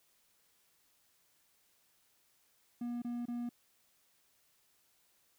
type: tone bursts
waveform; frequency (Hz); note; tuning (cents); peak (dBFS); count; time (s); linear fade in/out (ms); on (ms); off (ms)
triangle; 239.9; A#3; +50; -34; 3; 2.81-3.492; 5; 210; 26
effects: white hiss -72 dBFS RMS until 5.38 s